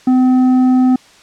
sine tone with tanh clipping, 255.3 Hz, C4, 42 cents flat, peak -9 dBFS, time 0.07-0.96 s, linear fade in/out 5 ms, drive 7 dB, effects white hiss -44 dBFS RMS until 1.22 s + low-pass 6000 Hz 12 dB/octave

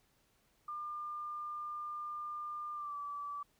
sine tone with pitch glide, 1200 to 1155.1 Hz, D6 to D6, +37 to -29 cents, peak -39 dBFS, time 0.68-3.43 s, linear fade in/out 5 ms, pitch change -66 cents, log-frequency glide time 2.74-2.96 s, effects pink hiss -73 dBFS RMS until 3.59 s

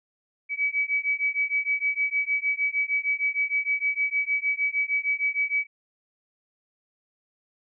sine beating tone pair, 2278 / 2284.5 Hz, C#7 / D7, +47 / -48 cents, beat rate 6.5 Hz, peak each -26 dBFS, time 0.49-5.67 s, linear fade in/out 50 ms, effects none

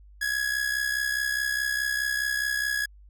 45% pulse tone with amplitude modulation, 1675 Hz, G#6, 14 cents sharp, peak -22 dBFS, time 0.21-2.86 s, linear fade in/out 10 ms, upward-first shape sine, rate 64.8 Hz, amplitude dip 65%, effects added 50 Hz sine -48 dBFS peak until 3.09 s

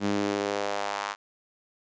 sawtooth tone with high-pass filter sweep, 101.4 Hz, G#2, 41 cents flat, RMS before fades -29 dBFS, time 0-1.16 s, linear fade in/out 50 ms, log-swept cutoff 220 to 1100 Hz, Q 1.9, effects resampled to 16000 Hz

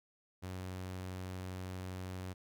sawtooth tone, 92.5 Hz, F#2, in tune, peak -37 dBFS, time 0.42-2.34 s, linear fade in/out 20 ms, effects none

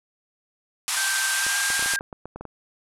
white band-pass noise, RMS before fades -26 dBFS, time 0.88-1.96 s, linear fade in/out 0 ms, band 750 to 11000 Hz, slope 48 dB/octave
sine tone with pitch glide, 1565 to 1600.7 Hz, G6 to G6, -3 to +36 cents, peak -25 dBFS, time 0.97-1.99 s, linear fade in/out 0 ms, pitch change +39 cents, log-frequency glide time 1.32-1.56 s
clicks, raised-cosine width 1 ms, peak -22 dBFS, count 12, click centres 1.466 / 1.703 / 1.794 / 1.826 / 1.86 / 1.937 / 2.009 / 2.128 / 2.256 / 2.36 / 2.41 / 2.453 s
effects none

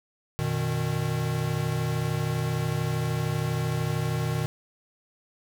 square tone cluster, 90.2 / 121.5 / 154.5 Hz, F#2 / B2 / D#3, -44 / -28 / -12 cents, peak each -37 / -29 / -29 dBFS, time 0.39-4.46 s, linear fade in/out 0 ms, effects none

